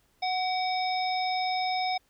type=harmonic tone with a mistuned harmonic; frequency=740 Hz; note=F#5; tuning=in tune; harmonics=1 / 3 / 5 / 7; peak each=-27 / -35 / -37 / -36 dBFS; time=0.22-1.98 s; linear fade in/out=10 ms; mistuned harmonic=3; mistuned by=+42 cents; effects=pink hiss -68 dBFS RMS until 2.09 s